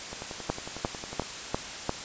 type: two click trains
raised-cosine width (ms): 1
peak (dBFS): -12 / -23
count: 5 / 13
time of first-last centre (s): 0.5-1.894 / 0.13-1.221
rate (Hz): 2.87 / 11
effects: white hiss -38 dBFS RMS until 2.04 s + resampled to 16000 Hz